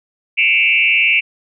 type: tone with frequency modulation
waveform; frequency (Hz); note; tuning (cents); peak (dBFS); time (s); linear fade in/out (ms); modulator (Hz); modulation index
sine; 2500; D#7; +8; -10; 0.37-1.21; 20; 117; 2.5
effects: none